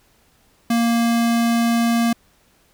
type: tone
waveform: square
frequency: 233 Hz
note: A#3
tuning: 1 cent flat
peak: -16 dBFS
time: 0.7-2.13 s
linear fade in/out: 5 ms
effects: pink hiss -58 dBFS RMS until 2.73 s